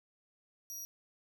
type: tone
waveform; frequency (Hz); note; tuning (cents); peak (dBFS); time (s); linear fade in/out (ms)
sawtooth; 5750; F8; +50; -39; 0.7-0.85; 0
effects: none